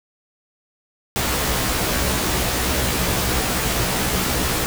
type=noise with comb filter; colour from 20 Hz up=pink; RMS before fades=-21 dBFS; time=1.16-4.66 s; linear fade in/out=0 ms; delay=16 ms; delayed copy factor=+1; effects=none